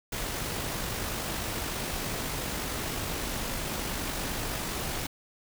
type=noise with amplitude modulation; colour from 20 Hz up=pink; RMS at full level=-32 dBFS; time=0.12-5.07 s; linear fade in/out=5 ms; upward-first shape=sine; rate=50.1 Hz; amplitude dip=25%; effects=none